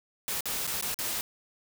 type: noise with dropouts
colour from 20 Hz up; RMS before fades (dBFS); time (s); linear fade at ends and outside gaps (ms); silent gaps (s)
white; -32; 0.28-1.21; 0; 0.407-0.456 / 0.668-0.675 / 0.811-0.825 / 0.943-0.989
effects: none